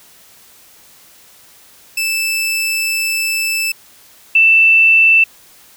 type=tone pair in turn; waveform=sawtooth / sine; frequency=2637 / 2661 Hz; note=E7 / E7; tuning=0 / +16 cents; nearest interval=unison; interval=16 cents; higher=second; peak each=-12 / -6 dBFS; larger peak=second; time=1.97-3.72 / 4.35-5.24 s; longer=first; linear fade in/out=5 ms; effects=white hiss -45 dBFS RMS until 5.76 s